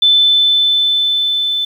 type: tone with level ramp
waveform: sine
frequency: 3520 Hz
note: A7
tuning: in tune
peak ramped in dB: -6 to -14 dBFS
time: 0.02-1.65 s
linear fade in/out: 5 ms
effects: 7-bit